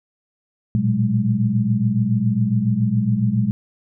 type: tone cluster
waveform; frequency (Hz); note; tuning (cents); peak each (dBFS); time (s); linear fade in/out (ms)
sine; 114 / 121.2 / 187.4 / 207.1; A#2 / B2 / F#3 / G#3; -38 / -32 / +22 / -5; -23 / -20 / -24 / -20; 0.75-3.51; 0
effects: none